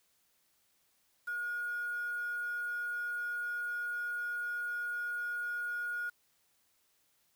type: tone with quantisation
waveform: sine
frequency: 1438 Hz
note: F#6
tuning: 50 cents flat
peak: -34 dBFS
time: 1.27-6.1 s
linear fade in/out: 10 ms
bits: 9
effects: white hiss -73 dBFS RMS until 7.35 s